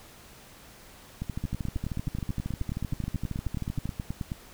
two click trains, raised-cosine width 5 ms, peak -19 / -19 dBFS, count 28 / 35, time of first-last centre 1.44-4.318 / 1.22-3.856 s, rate 9.38 / 12.9 Hz, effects pink hiss -51 dBFS RMS until 4.53 s

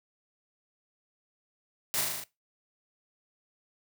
white noise with echo, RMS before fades -30 dBFS, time 1.94-2.01 s, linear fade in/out 0 ms, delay 38 ms, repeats 6, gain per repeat -2 dB, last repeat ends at 2.238 s, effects noise-tail reverb RT60 0.2 s tail -19 dB re dry + high-pass 100 Hz 12 dB/octave

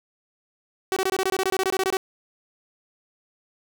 sawtooth tone bursts, 380.1 Hz, F#4, 47 cents sharp, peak -17 dBFS, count 16, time 0.92-1.969 s, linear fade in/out 0 ms, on 44 ms, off 23 ms, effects none

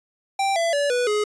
square tone with pitch steps, 784 / 670.8 / 573.9 / 491 / 420.1 Hz, G5 / E5 / D5 / B4 / G#4, 0 / +30 / -40 / -10 / +20 cents, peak -20 dBFS, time 0.39-1.24 s, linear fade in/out 5 ms, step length 170 ms, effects resampled to 22050 Hz

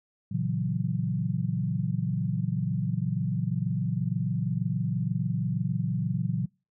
sine chord, F# dominant seventh, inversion first, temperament equal, 116.54 / 138.59 / 164.81 / 185 Hz, A#2 / C#3 / E3 / F#3, 0 / 0 / 0 / 0 cents, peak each -31 dBFS, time 0.31-6.46 s, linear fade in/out 10 ms, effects noise-tail reverb RT60 0.3 s tail -26 dB re dry

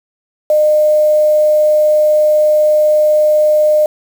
sine tone with quantisation, 608 Hz, D#5, 40 cents flat, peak -7 dBFS, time 0.5-3.86 s, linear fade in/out 2 ms, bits 5, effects none

